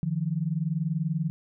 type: tone pair together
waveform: sine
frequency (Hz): 151.2 / 171.47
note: D#3 / F3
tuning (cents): -49 / -31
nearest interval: major second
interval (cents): 218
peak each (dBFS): -28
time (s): 0.03-1.3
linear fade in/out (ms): 0
effects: none